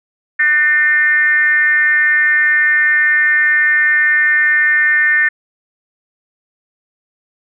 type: tone with frequency modulation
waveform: sine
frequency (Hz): 1805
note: A6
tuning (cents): +44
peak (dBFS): -9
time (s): 0.39-5.29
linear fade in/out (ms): 10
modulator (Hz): 306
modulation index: 0.7
effects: none